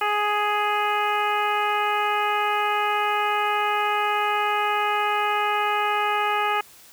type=harmonic tone; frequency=416.6 Hz; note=G#4; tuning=5 cents sharp; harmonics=1 / 2 / 3 / 4 / 5 / 6 / 7; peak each=-30 / -24 / -25 / -31 / -32 / -31 / -34 dBFS; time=0.01-6.61 s; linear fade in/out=5 ms; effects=white hiss -49 dBFS RMS until 6.92 s